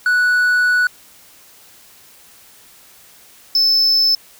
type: tone pair in turn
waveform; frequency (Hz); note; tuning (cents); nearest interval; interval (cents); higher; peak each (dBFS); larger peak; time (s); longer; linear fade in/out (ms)
triangle; 1476 / 5260; F#6 / E8; -5 / -5; octave + minor seventh; 2200; second; -10; neither; 0.06-0.87 / 3.55-4.15; first; 2
effects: white hiss -46 dBFS RMS until 4.39 s